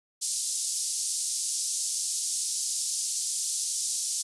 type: band-pass noise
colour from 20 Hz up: white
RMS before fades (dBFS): -30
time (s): 0.21-4.23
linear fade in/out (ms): 20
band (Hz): 5000 to 10000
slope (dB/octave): 24
effects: resampled to 24000 Hz